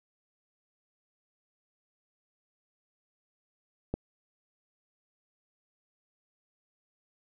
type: click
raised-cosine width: 2 ms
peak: -17 dBFS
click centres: 3.94 s
effects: none